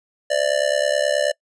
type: tone with amplitude modulation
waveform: square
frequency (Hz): 590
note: D5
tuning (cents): +8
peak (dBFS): -14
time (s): 0.3-1.32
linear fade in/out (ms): 10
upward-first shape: sine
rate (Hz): 69.4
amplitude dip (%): 90
effects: noise-tail reverb RT60 0.1 s tail -25 dB re dry + resampled to 22050 Hz